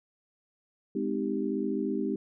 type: chord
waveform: sine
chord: Ab major seventh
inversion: none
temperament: equal with one note detuned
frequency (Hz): 207.7 / 256.5 / 311.1 / 392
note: Ab3 / C4 / Eb4 / G4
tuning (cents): 0 / -34 / 0 / 0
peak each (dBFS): -33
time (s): 0.95-2.16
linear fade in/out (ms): 5
effects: none